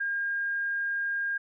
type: tone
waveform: sine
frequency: 1614 Hz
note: G#6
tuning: 50 cents flat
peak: -27 dBFS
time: 0-1.38 s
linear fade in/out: 10 ms
effects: none